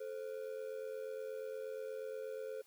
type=ring-modulated tone; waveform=triangle; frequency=481.2 Hz; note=B4; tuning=45 cents flat; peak=-36 dBFS; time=0-2.62 s; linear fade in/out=10 ms; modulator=44.2 Hz; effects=white hiss -68 dBFS RMS until 2.66 s